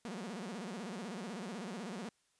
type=tone with vibrato; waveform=sawtooth; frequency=207.7 Hz; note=G#3; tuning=in tune; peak=-37 dBFS; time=0.05-2.09 s; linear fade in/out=0 ms; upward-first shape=sine; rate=16 Hz; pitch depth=290 cents each way; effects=white hiss -75 dBFS RMS until 2.39 s + resampled to 22050 Hz